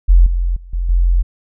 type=tone with level steps; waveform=sine; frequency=43.65 Hz; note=F1; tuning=in tune; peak=-4 / -13 / -32 / -15 / -9 dBFS; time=0.08-1.23 s; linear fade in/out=20 ms; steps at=0.26 / 0.56 / 0.73 / 0.89 s; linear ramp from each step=5 ms; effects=none